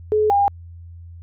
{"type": "tone pair in turn", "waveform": "sine", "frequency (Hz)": [426.7, 805.5], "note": ["G#4", "G5"], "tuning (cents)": [47, 47], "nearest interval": "major seventh", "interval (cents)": 1100, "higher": "second", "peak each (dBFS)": [-14, -13], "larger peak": "second", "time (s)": [[0.12, 0.3], [0.3, 0.48]], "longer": "neither", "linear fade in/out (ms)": 0, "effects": ["added 85 Hz sine -36 dBFS peak until 1.22 s"]}